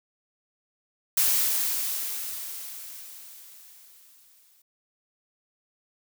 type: noise with exponential decay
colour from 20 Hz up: blue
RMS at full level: -21 dBFS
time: 1.17-4.62 s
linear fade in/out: 5 ms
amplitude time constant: 750 ms
effects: none